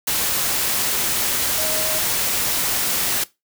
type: tone in noise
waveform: sine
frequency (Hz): 627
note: D#5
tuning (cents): +13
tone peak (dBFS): -29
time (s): 1.58-1.99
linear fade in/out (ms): 5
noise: white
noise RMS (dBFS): -21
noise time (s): 0.07-3.24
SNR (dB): -11
effects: noise-tail reverb RT60 0.2 s tail -19 dB re dry